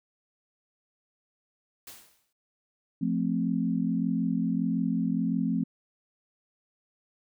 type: noise with exponential decay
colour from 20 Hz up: white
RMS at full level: -42 dBFS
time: 1.87-2.33 s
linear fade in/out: 5 ms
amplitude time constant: 100 ms
type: chord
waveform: sine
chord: F major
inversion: none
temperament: equal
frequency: 174.61 / 220 / 261.6 Hz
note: F3 / A3 / C4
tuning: 0 / 0 / 0 cents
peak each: -29 dBFS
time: 3.01-5.64 s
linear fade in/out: 10 ms
effects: none